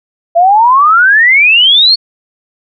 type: exponential sweep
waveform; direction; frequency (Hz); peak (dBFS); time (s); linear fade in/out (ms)
sine; up; 663 to 4435; -3; 0.35-1.96; 20
effects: none